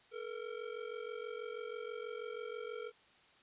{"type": "ring-modulated tone", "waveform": "square", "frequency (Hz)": 456.6, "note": "A#4", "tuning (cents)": -36, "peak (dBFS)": -39, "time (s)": [0.11, 2.92], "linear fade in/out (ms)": 50, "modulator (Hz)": 23.1, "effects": ["white hiss -65 dBFS RMS until 3.42 s", "resampled to 8000 Hz"]}